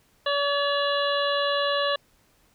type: harmonic tone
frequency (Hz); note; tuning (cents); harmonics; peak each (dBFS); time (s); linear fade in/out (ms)
570; C#5; +48; 1 / 2 / 3 / 5 / 6 / 7; -25 / -28 / -30 / -32 / -33 / -33; 0.26-1.96; 5
effects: pink hiss -63 dBFS RMS until 2.54 s